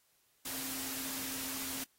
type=tone in noise; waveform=sine; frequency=265.7 Hz; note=C4; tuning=27 cents sharp; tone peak=-48 dBFS; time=0.45-1.84 s; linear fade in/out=5 ms; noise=white; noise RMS=-40 dBFS; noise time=0.45-1.84 s; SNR=-11 dB; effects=white hiss -72 dBFS RMS until 1.98 s + AAC 48 kbps